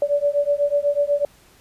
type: beating tone pair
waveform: sine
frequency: 573 / 581.1 Hz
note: D5 / D5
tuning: -43 / -18 cents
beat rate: 8.1 Hz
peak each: -20 dBFS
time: 0.02-1.25 s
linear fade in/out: 2 ms
effects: pink hiss -53 dBFS RMS until 1.6 s + resampled to 32000 Hz